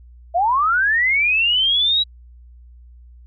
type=linear sweep; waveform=sine; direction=up; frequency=650 to 3900 Hz; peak=-14 dBFS; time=0.34-2.04 s; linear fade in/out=20 ms; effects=added 60 Hz sine -41 dBFS peak until 3.26 s